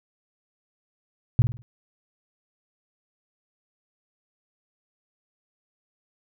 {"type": "tone with echo", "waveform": "sine", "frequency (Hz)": 120.3, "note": "B2", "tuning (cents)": -45, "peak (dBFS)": -11, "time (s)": [1.39, 1.42], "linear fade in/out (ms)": 0, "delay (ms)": 50, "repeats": 4, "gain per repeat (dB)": -9, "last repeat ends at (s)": 1.62, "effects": []}